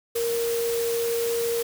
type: tone in noise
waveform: sine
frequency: 466.2 Hz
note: A#4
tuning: in tune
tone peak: -23 dBFS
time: 0.15-1.63 s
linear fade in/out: 10 ms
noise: white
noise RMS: -33 dBFS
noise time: 0.15-1.63 s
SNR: +7 dB
effects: none